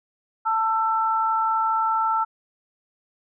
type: tone pair together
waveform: sine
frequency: 888.9 / 1334 Hz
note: A5 / E6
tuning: +17 / +20 cents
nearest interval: perfect fifth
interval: 703 cents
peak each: -22 dBFS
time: 0.45-2.25 s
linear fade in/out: 20 ms
effects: none